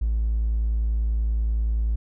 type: tone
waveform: triangle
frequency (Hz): 55.2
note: A1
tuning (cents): +6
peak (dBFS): -17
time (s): 0.01-1.96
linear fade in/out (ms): 10
effects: tanh soft clip ceiling -16 dBFS